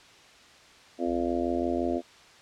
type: harmonic tone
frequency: 85.9 Hz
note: F2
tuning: 28 cents flat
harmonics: 3 / 4 / 5 / 6 / 7 / 8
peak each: -30 / -30 / -36 / -38 / -34 / -34 dBFS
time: 0.98-2.02 s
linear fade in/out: 50 ms
type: tone with pitch glide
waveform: triangle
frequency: 61.74 to 68.5 Hz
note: B1 to C#2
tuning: 0 to -20 cents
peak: -38 dBFS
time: 1.05-1.99 s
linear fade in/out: 50 ms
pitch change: +180 cents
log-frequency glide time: 1.35-1.6 s
effects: white hiss -53 dBFS RMS until 2.41 s + low-pass 5000 Hz 12 dB/octave